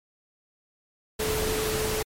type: tone in noise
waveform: sine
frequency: 433.5 Hz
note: A4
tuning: 26 cents flat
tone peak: -28 dBFS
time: 1.19-2.03 s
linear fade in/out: 10 ms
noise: pink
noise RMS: -29 dBFS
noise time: 1.19-2.03 s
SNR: -2 dB
effects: MP3 64 kbps